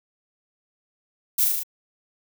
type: noise with echo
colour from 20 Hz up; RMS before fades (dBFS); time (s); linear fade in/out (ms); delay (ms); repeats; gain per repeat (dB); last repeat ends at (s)
violet; -20; 1.38-1.45; 10; 37; 5; -2; 1.635
effects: none